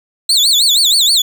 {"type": "tone with vibrato", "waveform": "35% pulse", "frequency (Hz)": 3929, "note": "B7", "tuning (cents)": -10, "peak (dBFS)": -7, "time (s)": [0.29, 1.22], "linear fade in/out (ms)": 5, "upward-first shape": "sine", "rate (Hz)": 6.3, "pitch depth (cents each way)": 250, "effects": ["8-bit"]}